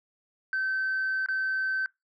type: tone with dropouts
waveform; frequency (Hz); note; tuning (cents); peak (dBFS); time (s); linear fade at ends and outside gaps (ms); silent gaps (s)
sine; 1541; G6; -30; -24; 0.53-1.86; 1; 1.261-1.286
effects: noise-tail reverb RT60 0.2 s tail -25 dB re dry + tanh soft clip ceiling -23 dBFS